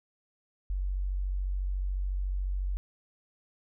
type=tone; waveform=sine; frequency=47 Hz; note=F#1; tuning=28 cents sharp; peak=-28 dBFS; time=0.7-2.77 s; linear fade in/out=0 ms; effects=none